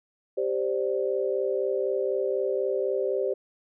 sine chord, G suspended fourth, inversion none, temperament equal, 392 / 523.3 / 587.3 Hz, G4 / C5 / D5, 0 / 0 / 0 cents, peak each -27 / -28 / -31 dBFS, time 0.37-3.34 s, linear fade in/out 10 ms, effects none

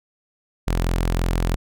sawtooth tone, 43 Hz, F1, 26 cents flat, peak -15 dBFS, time 0.67-1.56 s, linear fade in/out 10 ms, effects none

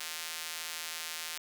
square tone with high-pass filter, 81.5 Hz, E2, 19 cents flat, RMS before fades -40 dBFS, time 0-1.38 s, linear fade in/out 5 ms, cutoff 2400 Hz, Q 0.59, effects none

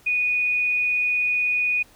sine tone, 2471 Hz, D#7, 13 cents flat, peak -19 dBFS, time 0.06-1.83 s, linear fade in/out 10 ms, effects pink hiss -54 dBFS RMS until 1.95 s

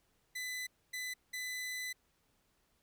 sawtooth tone bursts at uneven times, 2004 Hz, B6, 25 cents sharp, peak -35 dBFS, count 3, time 0.35-0.67 / 0.93-1.14 / 1.33-1.93 s, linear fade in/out 10 ms, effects pink hiss -75 dBFS RMS until 2.82 s

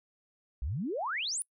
sine exponential sweep, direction up, 55 to 10548 Hz, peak -31 dBFS, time 0.62-1.42 s, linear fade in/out 0 ms, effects noise-tail reverb RT60 0.1 s tail -25 dB re dry

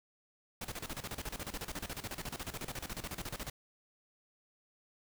pink noise with tremolo, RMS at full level -40 dBFS, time 0.61-3.5 s, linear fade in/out 5 ms, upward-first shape square, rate 14 Hz, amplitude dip 80%, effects none

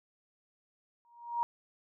sine tone with exponential growth, 945 Hz, A#5, 23 cents sharp, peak -25 dBFS, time 1.05-1.43 s, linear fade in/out 0 ms, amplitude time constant 81 ms, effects none

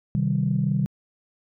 sine chord, C minor, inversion none, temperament equal with one note detuned, 130.81 / 155.56 / 194.31 Hz, C3 / Eb3 / G3, 0 / 0 / -15 cents, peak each -24 dBFS, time 0.15-0.86 s, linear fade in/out 0 ms, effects tanh soft clip ceiling -11 dBFS

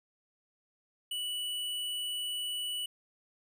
square tone, 2955 Hz, F#7, 3 cents flat, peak -34 dBFS, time 1.11-2.86 s, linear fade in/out 5 ms, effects none

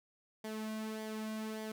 sawtooth tone with flanger, 217.7 Hz, A3, 18 cents flat, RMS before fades -41 dBFS, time 0.44-1.72 s, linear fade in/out 5 ms, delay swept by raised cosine 0.74 to 2.34 ms, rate 1.7 Hz, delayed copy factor -0.55, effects none

